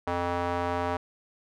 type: tone with band-pass filter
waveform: square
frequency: 87.5 Hz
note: F2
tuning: 4 cents sharp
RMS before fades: -29 dBFS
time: 0.07-0.97 s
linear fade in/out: 5 ms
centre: 860 Hz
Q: 1.3
effects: none